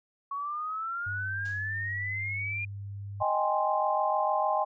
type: exponential sweep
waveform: sine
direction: up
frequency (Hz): 1108.7 to 2424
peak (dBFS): -31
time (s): 0.31-2.65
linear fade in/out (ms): 5
type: tone with pitch glide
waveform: sine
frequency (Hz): 98 to 100.12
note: G2 to G2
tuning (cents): 0 to +37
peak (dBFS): -36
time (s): 1.06-3.23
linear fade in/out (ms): 10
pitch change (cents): +37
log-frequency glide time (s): 1.25-2.51
type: noise with exponential decay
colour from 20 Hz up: white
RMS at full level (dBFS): -46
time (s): 1.45-1.77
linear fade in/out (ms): 5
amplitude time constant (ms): 69
type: chord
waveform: sine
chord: Ab major seventh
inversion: second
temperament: equal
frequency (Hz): 622.3 / 784 / 830.6 / 1046.5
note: Eb5 / G5 / Ab5 / C6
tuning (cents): 0 / 0 / 0 / 0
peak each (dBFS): -30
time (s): 3.2-4.65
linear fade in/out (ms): 20
effects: resampled to 16000 Hz